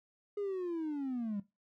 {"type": "linear sweep", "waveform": "triangle", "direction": "down", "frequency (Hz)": [415.3, 195.9], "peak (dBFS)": -31, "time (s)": [0.37, 1.4], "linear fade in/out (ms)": 5, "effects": ["noise-tail reverb RT60 0.2 s tail -18 dB re dry", "tanh soft clip ceiling -29 dBFS"]}